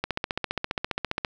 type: click train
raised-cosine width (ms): 0.3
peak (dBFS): -10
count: 19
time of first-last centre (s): 0.04-1.248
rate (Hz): 14.9
effects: none